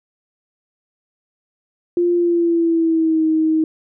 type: tone with pitch glide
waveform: sine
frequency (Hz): 348.9 to 316.3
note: F4 to D#4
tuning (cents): -2 to +29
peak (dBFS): -13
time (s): 1.97-3.64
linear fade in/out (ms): 2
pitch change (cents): -169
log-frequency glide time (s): 2.14-3.25
effects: none

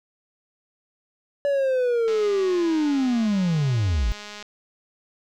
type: linear sweep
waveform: triangle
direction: down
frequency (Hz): 574 to 46.53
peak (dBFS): -17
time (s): 1.45-4.12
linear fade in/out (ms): 0
type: click train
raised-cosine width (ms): 0.2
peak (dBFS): -21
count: 489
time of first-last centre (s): 2.08-4.426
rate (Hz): 208
effects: none

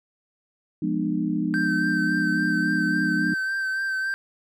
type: chord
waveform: sine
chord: F half-diminished seventh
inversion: none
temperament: equal with one note detuned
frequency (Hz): 174.61 / 207.7 / 246.9 / 303.3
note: F3 / Ab3 / Cb4 / Eb4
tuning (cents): 0 / 0 / 0 / -44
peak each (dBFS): -28 / -28 / -29 / -26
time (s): 0.82-3.34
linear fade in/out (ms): 5
type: tone with vibrato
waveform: triangle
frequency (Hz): 1557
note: G6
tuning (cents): -12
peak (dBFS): -22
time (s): 1.54-4.14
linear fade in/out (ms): 0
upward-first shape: sine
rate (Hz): 3.6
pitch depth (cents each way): 24
effects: none

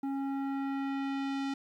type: tone with low-pass filter sweep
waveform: square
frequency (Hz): 273.9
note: C#4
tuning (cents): -21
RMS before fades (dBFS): -34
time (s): 0.03-1.54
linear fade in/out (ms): 5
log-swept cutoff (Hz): 810 to 4900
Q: 0.92
effects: 11-bit

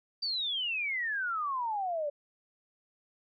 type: exponential sweep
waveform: sine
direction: down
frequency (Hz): 4710 to 566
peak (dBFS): -30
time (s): 0.22-2.1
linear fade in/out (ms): 10
effects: none

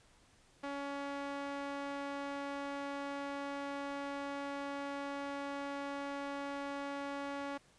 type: tone with band-pass filter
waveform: sawtooth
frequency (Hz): 281.1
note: C#4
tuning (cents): +24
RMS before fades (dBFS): -41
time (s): 0.63-7.58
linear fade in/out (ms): 10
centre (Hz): 990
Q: 0.6
effects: pink hiss -66 dBFS RMS until 7.78 s + resampled to 22050 Hz

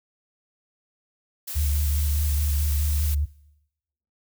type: noise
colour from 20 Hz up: blue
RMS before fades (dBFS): -33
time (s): 1.47-3.15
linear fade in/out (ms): 10
type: tone with vibrato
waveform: sine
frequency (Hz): 73.42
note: D2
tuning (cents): 0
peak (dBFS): -20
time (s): 1.55-3.26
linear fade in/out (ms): 20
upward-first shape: square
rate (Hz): 4.8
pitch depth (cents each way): 25
effects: noise-tail reverb RT60 0.9 s tail -22 dB re dry

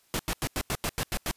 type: noise bursts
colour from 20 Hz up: pink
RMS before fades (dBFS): -29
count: 9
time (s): 0.14-1.312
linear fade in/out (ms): 0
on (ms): 52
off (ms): 88
effects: white hiss -65 dBFS RMS until 1.36 s + resampled to 32000 Hz

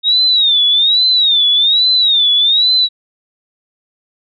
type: tone with vibrato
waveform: sine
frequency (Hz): 3717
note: A#7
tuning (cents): -6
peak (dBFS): -8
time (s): 0.03-2.89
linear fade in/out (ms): 50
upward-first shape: sine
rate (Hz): 1.2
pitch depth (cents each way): 150
effects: none

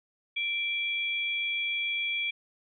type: tone pair together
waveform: sine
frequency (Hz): 2349 / 3329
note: D7 / G#7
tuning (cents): 0 / +3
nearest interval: tritone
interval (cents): 603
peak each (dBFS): -29 / -33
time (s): 0.36-2.31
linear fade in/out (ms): 10
effects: none

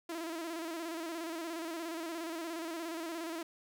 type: tone with vibrato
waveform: sawtooth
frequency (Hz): 330.3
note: E4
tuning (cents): +4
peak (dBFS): -34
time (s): 0.09-3.43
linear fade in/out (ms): 5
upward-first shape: square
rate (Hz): 17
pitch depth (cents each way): 58
effects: none

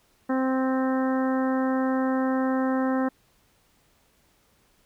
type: harmonic tone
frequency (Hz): 261.6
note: C4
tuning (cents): 0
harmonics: 1 / 2 / 3 / 4 / 5 / 6 / 7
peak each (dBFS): -23 / -29 / -33 / -35 / -37 / -39 / -40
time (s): 0.29-3.09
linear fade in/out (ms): 10
effects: pink hiss -64 dBFS RMS until 4.85 s

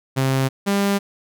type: tone pair in turn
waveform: sawtooth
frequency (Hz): 133.3 / 199.72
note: C3 / G3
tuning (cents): +33 / +33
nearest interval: perfect fifth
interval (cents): 700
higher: second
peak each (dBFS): -13 / -13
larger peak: neither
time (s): 0.16-0.49 / 0.66-0.99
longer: neither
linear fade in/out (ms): 20
effects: none

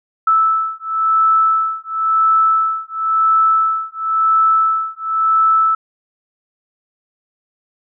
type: beating tone pair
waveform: sine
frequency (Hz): 1313 / 1313.96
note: E6 / E6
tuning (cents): -7 / -6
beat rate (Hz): 0.96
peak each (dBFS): -15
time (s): 0.27-5.75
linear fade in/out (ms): 5
effects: none

